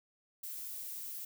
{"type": "noise", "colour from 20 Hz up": "violet", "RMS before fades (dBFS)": -43, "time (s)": [0.43, 1.25], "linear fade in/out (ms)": 5, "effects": []}